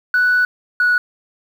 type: tone pair in turn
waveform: sine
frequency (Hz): 1482 / 1467.5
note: F#6 / F#6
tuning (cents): +2 / -15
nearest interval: unison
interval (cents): 17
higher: first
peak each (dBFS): -10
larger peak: neither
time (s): 0.14-0.45 / 0.8-0.98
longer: first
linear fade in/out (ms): 2
effects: tanh soft clip ceiling -9 dBFS + 7-bit